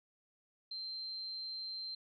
sine tone, 4134 Hz, C8, 22 cents flat, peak -40 dBFS, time 0.71-1.95 s, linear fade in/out 5 ms, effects none

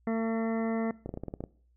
harmonic tone, 225.6 Hz, A3, 44 cents sharp, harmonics 1 / 2 / 3 / 4 / 5 / 6 / 8 / 9, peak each -28 / -34 / -37 / -45 / -45 / -46 / -48 / -47 dBFS, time 0.07-0.91 s, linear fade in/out 2 ms
clicks, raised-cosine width 2 ms, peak -23 dBFS, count 9, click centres 1.06 / 1.092 / 1.14 / 1.174 / 1.236 / 1.283 / 1.339 / 1.406 / 1.439 s
effects noise-tail reverb RT60 0.5 s tail -21 dB re dry + added 60 Hz sine -63 dBFS peak until 1.76 s

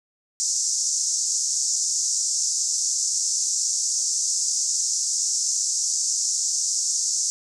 pink band-pass noise, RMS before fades -24 dBFS, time 0.4-7.3 s, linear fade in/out 0 ms, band 5600 to 7600 Hz, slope 48 dB/octave, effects none

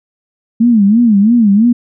sine tone with vibrato, 218.4 Hz, A3, 13 cents flat, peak -5 dBFS, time 0.6-1.73 s, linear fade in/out 10 ms, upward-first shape sine, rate 3 Hz, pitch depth 180 cents each way, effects none

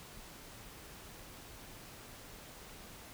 silence, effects pink hiss -52 dBFS RMS until 3.13 s

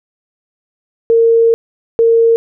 sine tone pair in turn, 458.8 / 458.8 Hz, A#4 / A#4, -28 / -28 cents, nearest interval unison, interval 0 cents, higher neither, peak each -6 dBFS, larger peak neither, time 1.1-1.54 / 1.99-2.36 s, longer first, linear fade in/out 0 ms, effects none

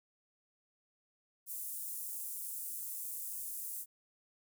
pink high-pass noise, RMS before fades -42 dBFS, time 1.46-3.86 s, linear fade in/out 50 ms, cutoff 9100 Hz, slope 24 dB/octave, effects none

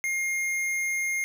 sine tone with tanh clipping, 2129 Hz, C7, 30 cents sharp, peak -27 dBFS, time 0.04-1.24 s, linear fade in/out 0 ms, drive 17 dB, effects none

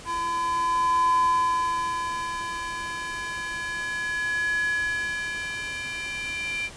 square tone with high-pass filter sweep, 338.1 Hz, E4, 44 cents sharp, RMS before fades -27 dBFS, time 0.05-6.7 s, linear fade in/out 50 ms, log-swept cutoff 860 to 2300 Hz, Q 8.8, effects pink hiss -43 dBFS RMS until 6.76 s + resampled to 22050 Hz

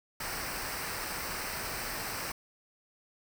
pink noise with comb filter, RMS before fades -37 dBFS, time 0.2-2.32 s, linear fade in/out 5 ms, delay 0.29 ms, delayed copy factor -0.6, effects none

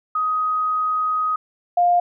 sine tone pair in turn, 1255 / 704.3 Hz, D#6 / F5, +15 / +14 cents, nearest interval minor seventh, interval 1001 cents, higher first, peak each -18 / -13 dBFS, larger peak second, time 0.15-1.36 / 1.77-2 s, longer first, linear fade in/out 5 ms, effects none

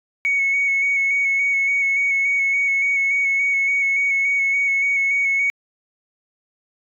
sine tone with vibrato, 2217 Hz, C#7, in tune, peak -15 dBFS, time 0.25-5.5 s, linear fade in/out 0 ms, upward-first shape square, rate 3.5 Hz, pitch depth 17 cents each way, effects tanh soft clip ceiling -12 dBFS

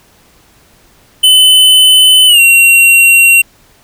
square tone with pitch glide, 3027 to 2744 Hz, F#7 to F7, +39 to -31 cents, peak -3 dBFS, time 1.23-3.42 s, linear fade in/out 10 ms, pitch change -170 cents, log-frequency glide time 2.27-2.4 s, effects pink hiss -46 dBFS RMS until 3.83 s

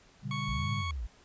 sine chord, G diminished, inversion first, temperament just, 117.6 / 141.12 / 196 Hz, Bb2 / Db3 / G3, +16 / +31 / 0 cents, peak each -39 / -36 / -39 dBFS, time 0.22-0.84 s, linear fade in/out 50 ms
20% pulse tone, 1108.7 Hz, C#6, in tune, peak -30 dBFS, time 0.31-0.91 s, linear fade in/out 2 ms
sine linear two-way sweep, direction up then down, 49 to 110 to 49 Hz, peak -33 dBFS, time 0.48-1.07 s, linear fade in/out 10 ms, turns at 0.73 s
effects pink hiss -60 dBFS RMS until 1.24 s + resampled to 16000 Hz

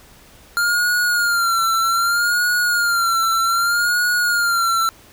square tone with vibrato, 1396.9 Hz, F6, in tune, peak -16 dBFS, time 0.57-4.89 s, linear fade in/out 0 ms, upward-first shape sine, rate 0.64 Hz, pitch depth 67 cents each way, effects pink hiss -47 dBFS RMS until 5.12 s

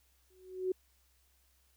sine tone with exponential growth, 371.5 Hz, F#4, 7 cents sharp, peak -27 dBFS, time 0.3-0.72 s, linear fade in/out 5 ms, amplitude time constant 91 ms, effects added 64 Hz sine -70 dBFS peak until 1.76 s + white hiss -72 dBFS RMS until 1.76 s

